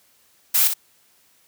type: noise with echo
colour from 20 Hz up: blue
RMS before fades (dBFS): -17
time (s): 0.54-0.68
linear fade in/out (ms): 10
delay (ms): 60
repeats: 1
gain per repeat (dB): -7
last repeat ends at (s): 0.74
effects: white hiss -59 dBFS RMS until 1.47 s + high-pass 60 Hz 12 dB/octave